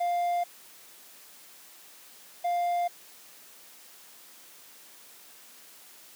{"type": "tone pair in turn", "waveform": "triangle", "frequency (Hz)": [700, 700], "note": ["F5", "F5"], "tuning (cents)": [4, 4], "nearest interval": "unison", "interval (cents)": 0, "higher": "neither", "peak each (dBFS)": -23, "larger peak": "neither", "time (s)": [[0, 0.44], [2.44, 2.88]], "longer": "neither", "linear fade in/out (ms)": 10, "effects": ["white hiss -52 dBFS RMS until 6.15 s", "high-pass 200 Hz 12 dB/octave"]}